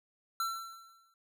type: tone with exponential decay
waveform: square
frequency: 1347 Hz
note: E6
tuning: 37 cents sharp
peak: -30 dBFS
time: 0.4-1.14 s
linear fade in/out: 2 ms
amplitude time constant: 160 ms
effects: none